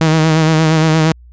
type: tone with vibrato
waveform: sawtooth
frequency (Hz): 158.6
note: D#3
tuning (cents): +33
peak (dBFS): -5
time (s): 0.01-1.12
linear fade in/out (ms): 0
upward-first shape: sine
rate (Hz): 8.6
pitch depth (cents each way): 38
effects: added 60 Hz sine -37 dBFS peak until 1.32 s + resampled to 16000 Hz